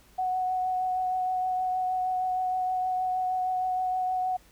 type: tone with vibrato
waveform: sine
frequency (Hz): 740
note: F#5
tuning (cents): 0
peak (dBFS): -25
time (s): 0.18-4.37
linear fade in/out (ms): 10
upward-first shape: triangle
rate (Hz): 6.4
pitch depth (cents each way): 15
effects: added 50 Hz sine -60 dBFS peak until 4.51 s + pink hiss -59 dBFS RMS until 4.51 s